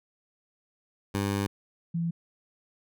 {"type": "tone pair in turn", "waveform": ["15% pulse", "sine"], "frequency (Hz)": [100, 168.18], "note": ["G2", "E3"], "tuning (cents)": [35, 35], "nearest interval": "major sixth", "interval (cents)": 900, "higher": "second", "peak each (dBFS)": [-20, -26], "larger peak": "first", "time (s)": [[1.14, 1.47], [1.94, 2.11]], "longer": "first", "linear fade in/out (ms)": 10, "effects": []}